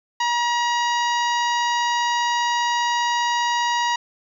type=harmonic tone; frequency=955 Hz; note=A#5; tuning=42 cents sharp; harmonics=1 / 2 / 3 / 4 / 5 / 6 / 7; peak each=-20 / -26 / -30 / -32 / -34 / -36 / -37 dBFS; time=0.2-3.96 s; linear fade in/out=5 ms; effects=9-bit